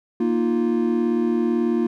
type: chord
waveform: triangle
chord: Bb suspended fourth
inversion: none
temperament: equal with one note detuned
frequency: 234 / 311.1 / 349.2 Hz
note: Bb3 / Eb4 / F4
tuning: +7 / 0 / 0 cents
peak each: -19 / -24 / -20 dBFS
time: 0.2-1.87 s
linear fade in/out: 5 ms
effects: none